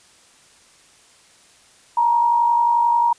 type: tone pair together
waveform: sine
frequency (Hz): 894.7 / 946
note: A5 / A#5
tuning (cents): +29 / +25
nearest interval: minor second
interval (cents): 96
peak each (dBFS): -24 / -14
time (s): 1.97-3.13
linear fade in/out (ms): 5
effects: white hiss -52 dBFS RMS until 3.18 s + resampled to 22050 Hz

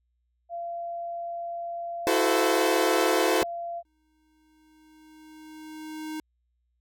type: tone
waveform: sine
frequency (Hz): 686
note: F5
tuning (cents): -31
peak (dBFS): -31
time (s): 0.49-3.83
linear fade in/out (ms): 50
type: chord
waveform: sawtooth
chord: F# half-diminished seventh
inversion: third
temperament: equal with one note detuned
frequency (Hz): 329.6 / 370 / 440 / 514.3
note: E4 / F#4 / A4 / C5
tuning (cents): 0 / 0 / 0 / -30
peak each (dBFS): -23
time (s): 2.07-3.43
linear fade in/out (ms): 0
type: click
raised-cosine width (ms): 3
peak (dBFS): -26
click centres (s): 3.422
type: tone with exponential growth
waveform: square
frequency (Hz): 311.1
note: D#4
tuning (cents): 0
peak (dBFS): -32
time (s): 3.85-6.2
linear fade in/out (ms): 2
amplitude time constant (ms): 510
effects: added 60 Hz sine -70 dBFS peak until 6.8 s

